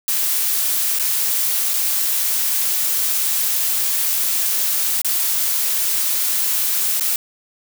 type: noise with dropouts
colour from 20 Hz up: blue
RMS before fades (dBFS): -19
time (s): 0.08-7.16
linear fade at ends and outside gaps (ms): 1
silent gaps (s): 0.988-0.996 / 1.736-1.739 / 5.017-5.046 / 6.998-7.008
effects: none